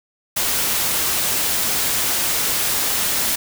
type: noise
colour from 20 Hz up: white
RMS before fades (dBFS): -20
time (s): 0.36-3.36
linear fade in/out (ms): 10
effects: none